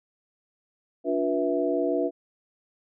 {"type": "tone cluster", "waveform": "sine", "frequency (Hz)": [290.4, 356.2, 484.6, 657], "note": ["D4", "F4", "B4", "E5"], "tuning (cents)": [-19, 34, -33, -6], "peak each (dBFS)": -28, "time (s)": [1.04, 2.11], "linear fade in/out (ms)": 50, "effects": []}